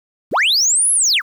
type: linear two-way sweep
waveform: sine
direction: up then down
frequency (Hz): 48.88 to 11060 to 1023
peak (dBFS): -9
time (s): 0.31-1.22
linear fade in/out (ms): 50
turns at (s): 0.92
effects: tanh soft clip ceiling -11 dBFS + 8-bit